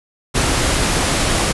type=low-pass noise; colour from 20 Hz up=pink; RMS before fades=-17 dBFS; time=0.34-1.53 s; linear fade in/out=20 ms; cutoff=11000 Hz; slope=96 dB/octave; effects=none

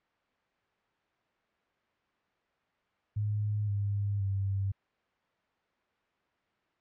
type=tone with pitch steps; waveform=sine; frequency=104.8 / 101.29 / 97.89 Hz; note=G#2 / G#2 / G2; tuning=+16 / -43 / -2 cents; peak=-28 dBFS; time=3.16-4.72 s; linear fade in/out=10 ms; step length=520 ms; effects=white hiss -73 dBFS RMS until 6.8 s + low-pass 2000 Hz 12 dB/octave

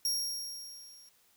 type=tone with level ramp; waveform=sawtooth; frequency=5588 Hz; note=F8; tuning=in tune; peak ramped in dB=-25 to -52 dBFS; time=0.05-1.09 s; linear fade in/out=2 ms; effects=white hiss -67 dBFS RMS until 1.36 s

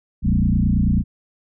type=tone with frequency modulation; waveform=sine; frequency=130.81 Hz; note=C3; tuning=in tune; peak=-14 dBFS; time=0.22-1.04 s; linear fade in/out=50 ms; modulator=29.2 Hz; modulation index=3.4; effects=none

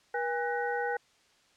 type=tone cluster; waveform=sine; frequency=480.5 / 813 / 1494 / 1892 Hz; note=B4 / G#5 / F#6 / A#6; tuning=-48 / -37 / +16 / +25 cents; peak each=-33 / -33 / -35 / -40 dBFS; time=0.14-0.97 s; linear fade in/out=5 ms; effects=white hiss -65 dBFS RMS until 1.56 s + low-pass 6000 Hz 12 dB/octave

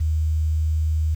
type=tone with quantisation; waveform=sine; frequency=78.3 Hz; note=D#2; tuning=11 cents sharp; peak=-18 dBFS; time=0-1.15 s; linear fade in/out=10 ms; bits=8; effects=none

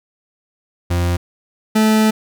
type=tone pair in turn; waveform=40% pulse; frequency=87.31 / 217.4 Hz; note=F2 / A3; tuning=0 / -21 cents; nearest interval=octave + major third; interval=1579 cents; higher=second; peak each=-14 / -10 dBFS; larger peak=second; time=0.9-1.17 / 1.75-2.11 s; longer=second; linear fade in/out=10 ms; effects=none

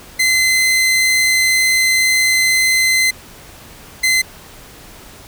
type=tone pair in turn; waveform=sawtooth; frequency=2057 / 2057 Hz; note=C7 / C7; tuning=-30 / -30 cents; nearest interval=unison; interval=0 cents; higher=neither; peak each=-8 dBFS; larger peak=neither; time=0.19-3.11 / 4.03-4.22 s; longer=first; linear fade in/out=10 ms; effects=pink hiss -39 dBFS RMS until 5.27 s

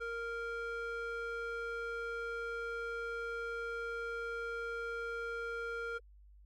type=tone with band-pass filter; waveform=square; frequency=465 Hz; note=A#4; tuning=4 cents flat; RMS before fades=-40 dBFS; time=0-5.99 s; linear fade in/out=20 ms; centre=1100 Hz; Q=3.2; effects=added 50 Hz sine -56 dBFS peak until 6.45 s + AAC 64 kbps

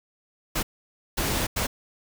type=noise bursts at uneven times; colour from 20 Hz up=pink; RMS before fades=-26 dBFS; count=3; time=0.55-0.63 / 1.17-1.47 / 1.56-1.67 s; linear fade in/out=10 ms; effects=none

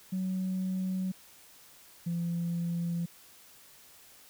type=tone pair in turn; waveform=sine; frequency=186.9 / 170.82 Hz; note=F#3 / F3; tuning=+18 / -38 cents; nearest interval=major second; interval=156 cents; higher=first; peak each=-28 dBFS; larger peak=neither; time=0.12-1.12 / 2.06-3.06 s; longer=neither; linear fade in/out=10 ms; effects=tanh soft clip ceiling -26 dBFS + white hiss -56 dBFS RMS until 4.29 s

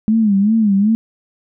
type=tone with vibrato; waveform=sine; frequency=209.9 Hz; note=G#3; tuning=19 cents sharp; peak=-10 dBFS; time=0.08-0.95 s; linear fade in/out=0 ms; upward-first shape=sine; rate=2.6 Hz; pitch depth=130 cents each way; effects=none

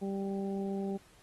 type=harmonic tone; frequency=196 Hz; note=G3; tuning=in tune; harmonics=1 / 2 / 3 / 4; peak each=-34 / -37 / -47 / -46 dBFS; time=0.01-0.98 s; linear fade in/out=20 ms; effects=pink hiss -62 dBFS RMS until 1.22 s + AAC 32 kbps

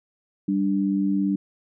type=tone pair together; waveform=sine; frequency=196.02 / 293.7 Hz; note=G3 / D4; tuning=0 / 0 cents; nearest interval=perfect fifth; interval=700 cents; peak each=-22 / -23 dBFS; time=0.48-1.36 s; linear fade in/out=5 ms; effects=none

